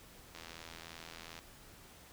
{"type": "click train", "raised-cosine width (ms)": 0.2, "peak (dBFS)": -30, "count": 87, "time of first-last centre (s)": [0.35, 1.39], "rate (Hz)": 82.7, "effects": ["pink hiss -57 dBFS RMS until 2.12 s"]}